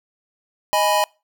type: chord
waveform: square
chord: G# minor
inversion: second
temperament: equal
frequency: 622.3 / 830.6 / 987.8 Hz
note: D#5 / G#5 / B5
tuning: 0 / 0 / 0 cents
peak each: -21 dBFS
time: 0.73-1.04 s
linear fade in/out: 0 ms
effects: noise-tail reverb RT60 0.3 s tail -26 dB re dry